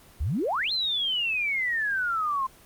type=exponential two-way sweep; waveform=sine; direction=up then down; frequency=59.1 to 4208 to 1036 Hz; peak=-24 dBFS; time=0.2-2.47 s; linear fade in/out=10 ms; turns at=0.72 s; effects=pink hiss -53 dBFS RMS until 2.65 s + Opus 24 kbps